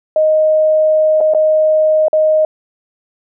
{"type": "tone with dropouts", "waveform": "sine", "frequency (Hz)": 622.3, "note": "D#5", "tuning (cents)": 0, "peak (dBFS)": -8, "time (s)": [0.16, 2.45], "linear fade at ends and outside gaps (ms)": 2, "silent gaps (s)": [[1.205, 1.21], [1.337, 1.347], [2.083, 2.13]], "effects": []}